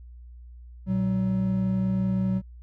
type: tone pair together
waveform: triangle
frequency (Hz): 118.1 / 188.34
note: A#2 / F#3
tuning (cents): +23 / +31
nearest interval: minor sixth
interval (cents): 808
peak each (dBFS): -27 / -21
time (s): 0.86-2.42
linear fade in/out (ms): 50
effects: added 60 Hz sine -42 dBFS peak until 2.62 s